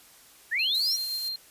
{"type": "linear sweep", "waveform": "sine", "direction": "up", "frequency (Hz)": [1661.2, 5840], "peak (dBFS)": -24, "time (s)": [0.51, 0.97], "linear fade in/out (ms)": 20}
{"type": "tone with tremolo", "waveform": "triangle", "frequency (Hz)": 4188, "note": "C8", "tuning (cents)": 1, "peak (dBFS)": -27, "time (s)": [0.59, 1.36], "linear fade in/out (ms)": 5, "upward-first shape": "sine", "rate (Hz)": 7.7, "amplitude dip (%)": 30}
{"type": "noise", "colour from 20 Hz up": "violet", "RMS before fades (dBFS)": -36, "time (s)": [0.74, 1.29], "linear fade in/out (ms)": 10}
{"effects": ["white hiss -54 dBFS RMS until 1.5 s", "resampled to 32000 Hz"]}